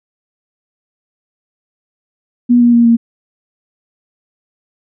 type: tone with pitch steps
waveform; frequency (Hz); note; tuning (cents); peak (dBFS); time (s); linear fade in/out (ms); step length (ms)
sine; 242.5 / 239 / 235.6 / 232.2; B3 / A#3 / A#3 / A#3; -31 / +43 / +19 / -7; -5; 2.49-2.97; 20; 120
effects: none